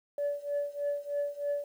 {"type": "tone with tremolo", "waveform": "sine", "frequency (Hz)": 576, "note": "D5", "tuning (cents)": -34, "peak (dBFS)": -25, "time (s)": [0.18, 1.64], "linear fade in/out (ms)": 2, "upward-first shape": "triangle", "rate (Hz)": 3.2, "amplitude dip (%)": 95, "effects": ["tanh soft clip ceiling -25 dBFS", "10-bit"]}